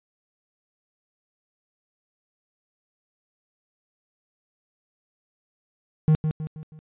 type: tone with echo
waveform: triangle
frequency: 155.56 Hz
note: D#3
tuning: in tune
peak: -12 dBFS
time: 6.08-6.15 s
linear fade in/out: 0 ms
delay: 160 ms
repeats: 4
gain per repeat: -7 dB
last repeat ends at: 6.79 s
effects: resampled to 8000 Hz